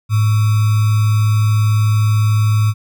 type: tone with sample-and-hold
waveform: sine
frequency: 106.8 Hz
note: G#2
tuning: 49 cents sharp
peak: -10 dBFS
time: 0.09-2.74 s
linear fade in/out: 50 ms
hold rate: 1225 Hz
effects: none